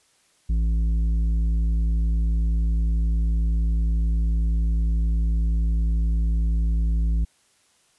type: tone with tanh clipping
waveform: triangle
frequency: 55.5 Hz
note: A1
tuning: 16 cents sharp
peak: -20 dBFS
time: 0.49-7.25 s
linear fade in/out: 10 ms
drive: 12 dB
effects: white hiss -62 dBFS RMS until 7.98 s + resampled to 24000 Hz